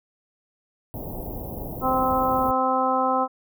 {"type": "band-stop noise", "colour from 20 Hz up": "pink", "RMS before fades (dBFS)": -33, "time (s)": [0.94, 2.51], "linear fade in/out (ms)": 0, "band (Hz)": [850, 13000], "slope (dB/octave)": 48}
{"type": "harmonic tone", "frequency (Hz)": 259.7, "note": "C4", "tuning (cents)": -13, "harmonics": [1, 2, 3, 4, 5], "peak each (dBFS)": [-28, -26, -24, -25, -26], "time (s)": [1.81, 3.28], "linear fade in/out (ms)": 50}
{"effects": []}